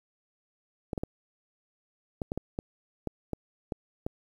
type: clicks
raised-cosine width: 2 ms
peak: -18 dBFS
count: 11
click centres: 0.932 / 0.978 / 1.035 / 2.218 / 2.319 / 2.376 / 2.589 / 3.073 / 3.333 / 3.722 / 4.065 s
effects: 9-bit